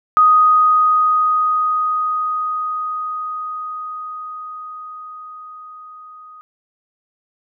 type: tone with level ramp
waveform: sine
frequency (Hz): 1247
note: D#6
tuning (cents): +3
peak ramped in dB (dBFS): -7 to -37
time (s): 0.17-6.41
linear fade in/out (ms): 0
effects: none